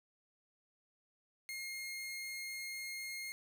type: tone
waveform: sawtooth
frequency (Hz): 2138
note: C7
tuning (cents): +37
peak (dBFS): -38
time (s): 1.49-3.32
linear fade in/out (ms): 0
effects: none